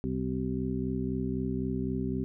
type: harmonic tone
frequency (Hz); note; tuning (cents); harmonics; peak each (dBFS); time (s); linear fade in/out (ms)
63.9; C2; -40; 1 / 2 / 3 / 4 / 6; -38 / -36 / -34 / -33 / -37; 0.04-2.24; 0
effects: none